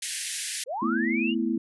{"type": "band-pass noise", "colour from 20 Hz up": "white", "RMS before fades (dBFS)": -33, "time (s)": [0.02, 0.64], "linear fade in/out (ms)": 5, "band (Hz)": [1600, 11000], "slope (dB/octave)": 96}
{"type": "linear sweep", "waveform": "sine", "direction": "up", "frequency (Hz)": [450, 2960], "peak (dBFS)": -28, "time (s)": [0.66, 1.35], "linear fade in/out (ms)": 50}
{"type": "chord", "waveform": "sine", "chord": "A suspended second", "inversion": "none", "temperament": "just", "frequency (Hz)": [220, 247.5, 330], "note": ["A3", "B3", "E4"], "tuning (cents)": [0, 4, 2], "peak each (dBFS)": -28, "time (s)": [0.82, 1.58], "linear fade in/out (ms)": 5}
{"effects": []}